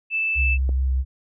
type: tone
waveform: sine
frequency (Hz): 2637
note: E7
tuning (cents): 0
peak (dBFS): -20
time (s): 0.1-0.58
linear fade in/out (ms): 50
type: tone with vibrato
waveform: sine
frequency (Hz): 65.41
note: C2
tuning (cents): 0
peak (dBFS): -18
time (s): 0.35-1.05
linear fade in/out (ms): 50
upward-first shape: sine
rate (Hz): 4.7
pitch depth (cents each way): 17
type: click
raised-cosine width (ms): 2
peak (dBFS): -20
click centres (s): 0.692
effects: none